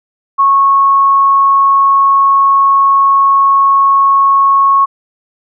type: tone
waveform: sine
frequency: 1100 Hz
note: C#6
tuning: 14 cents flat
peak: -5 dBFS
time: 0.38-4.86 s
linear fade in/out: 20 ms
effects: none